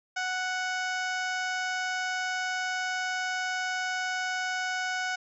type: harmonic tone with a mistuned harmonic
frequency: 740 Hz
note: F#5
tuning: in tune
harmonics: 1 / 2 / 3 / 4 / 5 / 6 / 7 / 8 / 9 / 10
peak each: -34 / -31 / -38 / -42 / -47 / -48 / -42 / -47 / -46 / -54 dBFS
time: 0.16-5.16 s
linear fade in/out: 10 ms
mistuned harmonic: 6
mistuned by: +18 cents
effects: none